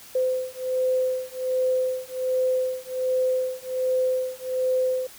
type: beating tone pair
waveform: sine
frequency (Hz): 512 / 513.3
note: C5 / C5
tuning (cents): -38 / -33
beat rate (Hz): 1.3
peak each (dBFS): -25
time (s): 0.15-5.07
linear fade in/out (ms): 5
effects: white hiss -46 dBFS RMS until 5.18 s